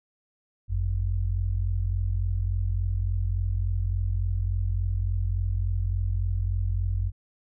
sine tone pair together, 49 / 92.5 Hz, G1 / F#2, 0 / 0 cents, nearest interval major seventh, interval 1100 cents, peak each -26 dBFS, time 0.68-7.12 s, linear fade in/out 50 ms, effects none

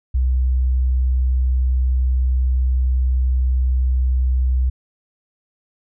sine tone, 63.6 Hz, C2, 48 cents flat, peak -14 dBFS, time 0.14-4.7 s, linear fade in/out 10 ms, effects none

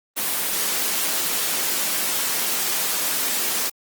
white high-pass noise, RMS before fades -23 dBFS, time 0.16-3.7 s, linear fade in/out 20 ms, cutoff 170 Hz, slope 24 dB/octave, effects Opus 24 kbps

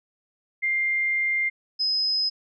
sine tone pair in turn, 2100 / 5069 Hz, C7 / D#8, +6 / +31 cents, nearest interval octave + minor third, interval 1525 cents, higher second, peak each -21 dBFS, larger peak neither, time 0.62-1.5 / 1.79-2.3 s, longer first, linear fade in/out 20 ms, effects none

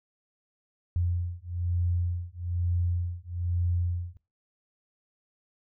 sine beating tone pair, 87 / 88.1 Hz, F2 / F2, -6 / +16 cents, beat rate 1.1 Hz, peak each -29 dBFS, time 0.96-4.17 s, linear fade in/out 0 ms, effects noise-tail reverb RT60 0.3 s tail -22 dB re dry

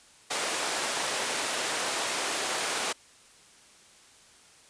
pink high-pass noise, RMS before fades -30 dBFS, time 0.3-2.93 s, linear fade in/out 10 ms, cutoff 490 Hz, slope 12 dB/octave, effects white hiss -56 dBFS RMS until 4.69 s + resampled to 22050 Hz

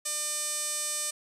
sawtooth tone with band-pass filter, 600 Hz, D5, 37 cents sharp, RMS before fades -32 dBFS, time 0.05-1.11 s, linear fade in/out 10 ms, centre 8300 Hz, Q 2.2, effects none

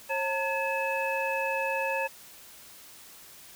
sine tone cluster, 540 / 904 / 1694 / 2595 Hz, C#5 / A5 / G#6 / E7, -45 / +47 / +34 / -28 cents, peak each -31 / -32 / -35 / -32 dBFS, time 0.09-2.08 s, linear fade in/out 20 ms, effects white hiss -50 dBFS RMS until 3.55 s

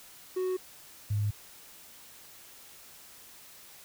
triangle / sine tone pair in turn, 370 / 103.77 Hz, F#4 / G#2, 0 / -1 cents, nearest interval octave + minor seventh, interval 2201 cents, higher first, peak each -26 dBFS, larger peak neither, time 0.36-0.57 / 1.1-1.31 s, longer neither, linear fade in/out 10 ms, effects white hiss -52 dBFS RMS until 3.84 s

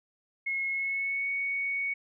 sine tone with pitch glide, 2170 to 2228 Hz, C#7 to C#7, -37 to +8 cents, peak -28 dBFS, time 0.46-1.94 s, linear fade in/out 10 ms, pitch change +45 cents, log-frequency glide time 0.69-1.29 s, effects none

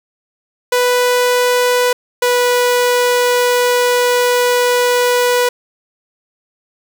sawtooth tone pair in turn, 493.9 / 490.8 Hz, B4 / B4, 0 / -11 cents, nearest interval unison, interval 11 cents, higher first, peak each -7 dBFS, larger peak neither, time 0.72-1.93 / 2.22-5.49 s, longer second, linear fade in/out 5 ms, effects none

